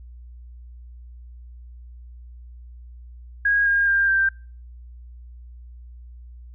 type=tone with pitch steps; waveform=sine; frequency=1641 / 1618.4 / 1596.1 / 1574.2 Hz; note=G#6 / G#6 / G6 / G6; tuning=-21 / -45 / +31 / +7 cents; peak=-16 dBFS; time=3.45-4.29 s; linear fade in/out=5 ms; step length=210 ms; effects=noise-tail reverb RT60 0.4 s tail -26 dB re dry + added 60 Hz sine -39 dBFS peak until 6.54 s